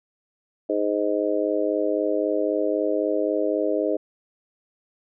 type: harmonic tone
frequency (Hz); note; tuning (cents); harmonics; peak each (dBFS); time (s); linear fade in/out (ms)
103.83; G#2; 0; 3 / 4 / 5 / 6; -26 / -26 / -26 / -26; 0.69-3.97; 10
effects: none